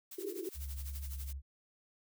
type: noise with tremolo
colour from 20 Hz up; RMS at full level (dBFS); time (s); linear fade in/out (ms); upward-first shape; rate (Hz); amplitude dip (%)
blue; -47; 0.11-1.33; 5; sine; 12; 75
type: band-pass noise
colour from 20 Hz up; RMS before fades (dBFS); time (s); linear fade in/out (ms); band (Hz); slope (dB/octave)
pink; -41; 0.18-0.49; 2; 330 to 420; 96
type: tone with pitch glide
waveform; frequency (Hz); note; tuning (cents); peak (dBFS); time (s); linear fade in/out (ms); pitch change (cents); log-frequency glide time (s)
sine; 69.3 to 68.27; C#2 to C#2; 0 to -26; -39; 0.54-1.42; 50; -26; 0.98-1.18
effects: none